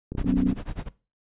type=click train; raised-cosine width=3 ms; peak=-19 dBFS; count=14; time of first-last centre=0.12-0.528 s; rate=31.9 Hz
type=noise with tremolo; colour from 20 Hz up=brown; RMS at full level=-29 dBFS; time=0.17-0.89 s; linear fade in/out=10 ms; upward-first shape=sine; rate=10 Hz; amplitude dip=100%
type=chord; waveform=sine; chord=F# suspended fourth; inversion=none; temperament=equal; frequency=185 / 246.9 / 277.2 Hz; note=F#3 / B3 / C#4; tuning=0 / 0 / 0 cents; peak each=-24 dBFS; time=0.23-0.55 s; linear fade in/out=50 ms
effects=noise-tail reverb RT60 0.3 s tail -18 dB re dry + resampled to 8000 Hz